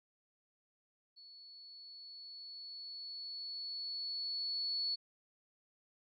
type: tone with level ramp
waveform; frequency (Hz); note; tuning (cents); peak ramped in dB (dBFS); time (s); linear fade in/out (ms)
sine; 4413; C#8; -9; -54 to -33; 1.16-4.96; 20
effects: none